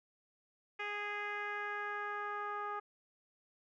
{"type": "tone with low-pass filter sweep", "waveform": "10% pulse", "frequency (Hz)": 413, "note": "G#4", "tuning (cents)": -10, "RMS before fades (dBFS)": -40, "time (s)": [0.79, 2.8], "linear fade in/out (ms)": 10, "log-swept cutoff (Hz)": [2400, 1200], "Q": 2.5, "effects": []}